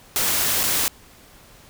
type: noise with dropouts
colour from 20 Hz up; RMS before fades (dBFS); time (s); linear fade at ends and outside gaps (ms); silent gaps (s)
white; -21; 0.16-0.88; 0; 0.632-0.637
effects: pink hiss -49 dBFS RMS until 1.69 s